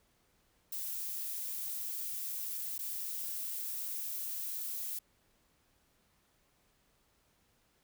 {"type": "noise with dropouts", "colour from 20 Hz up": "violet", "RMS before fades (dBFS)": -39, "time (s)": [0.72, 4.99], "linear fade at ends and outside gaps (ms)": 5, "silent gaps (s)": [2.781, 2.79], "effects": ["pink hiss -72 dBFS RMS until 7.83 s"]}